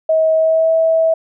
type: tone with pitch glide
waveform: sine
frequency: 638 to 649.5 Hz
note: D#5 to E5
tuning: +43 to -26 cents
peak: -10 dBFS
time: 0.09-1.14 s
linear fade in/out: 5 ms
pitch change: +31 cents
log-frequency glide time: 0.34-0.71 s
effects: none